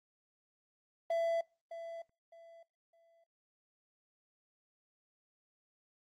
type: tone with echo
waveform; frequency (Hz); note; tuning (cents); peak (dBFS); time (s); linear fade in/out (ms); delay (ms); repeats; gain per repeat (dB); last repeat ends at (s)
triangle; 668; E5; +23; -28; 1.1-1.41; 5; 610; 3; -12; 3.24
effects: noise-tail reverb RT60 0.3 s tail -25 dB re dry + Opus 24 kbps